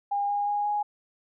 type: tone with pitch steps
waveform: sine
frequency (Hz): 810 / 816.6 / 823.2 / 829.9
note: G#5 / G#5 / G#5 / G#5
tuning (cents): -43 / -29 / -16 / -1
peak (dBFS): -24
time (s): 0.11-0.83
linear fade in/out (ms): 10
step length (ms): 180
effects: none